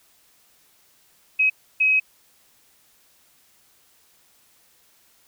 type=tone bursts at uneven times; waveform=sine; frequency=2542 Hz; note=D#7; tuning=36 cents sharp; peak=-15 dBFS; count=2; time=1.39-1.5 / 1.8-2 s; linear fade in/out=10 ms; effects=white hiss -59 dBFS RMS until 5.27 s